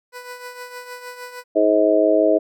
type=tone with tremolo; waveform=15% pulse; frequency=494.8 Hz; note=B4; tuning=3 cents sharp; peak=-24 dBFS; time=0.12-1.44 s; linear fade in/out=50 ms; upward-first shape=triangle; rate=6.5 Hz; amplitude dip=65%
type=harmonic tone; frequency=106 Hz; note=G#2; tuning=36 cents sharp; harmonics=3 / 4 / 5 / 6; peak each=-19 / -20 / -20 / -16 dBFS; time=1.55-2.39 s; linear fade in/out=20 ms
effects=none